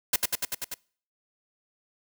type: noise with echo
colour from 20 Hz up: white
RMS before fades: -22 dBFS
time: 0.13-0.16 s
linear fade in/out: 5 ms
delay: 97 ms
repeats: 6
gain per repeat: -2 dB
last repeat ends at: 0.742 s
effects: noise-tail reverb RT60 0.5 s tail -25 dB re dry